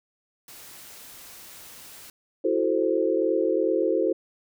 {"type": "noise", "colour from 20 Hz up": "white", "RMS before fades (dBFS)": -45, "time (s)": [0.48, 2.1], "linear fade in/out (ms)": 2}
{"type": "chord", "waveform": "sine", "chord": "F# half-diminished seventh", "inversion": "third", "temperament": "equal with one note detuned", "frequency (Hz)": [329.6, 371.9, 440, 523.3], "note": ["E4", "F#4", "A4", "C5"], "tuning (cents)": [0, 9, 0, 0], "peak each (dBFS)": -26, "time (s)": [2.44, 4.13], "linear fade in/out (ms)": 10}
{"effects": []}